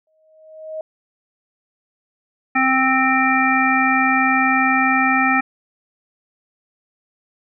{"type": "tone with exponential growth", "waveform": "sine", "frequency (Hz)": 629, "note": "D#5", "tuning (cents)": 19, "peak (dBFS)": -23, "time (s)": [0.07, 0.81], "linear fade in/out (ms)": 2, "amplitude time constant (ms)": 160}
{"type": "harmonic tone", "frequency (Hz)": 262.3, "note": "C4", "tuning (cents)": 4, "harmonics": [1, 3, 5, 7, 9], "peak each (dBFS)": [-20, -20, -20, -20, -20], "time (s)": [2.55, 5.41], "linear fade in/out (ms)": 10}
{"effects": []}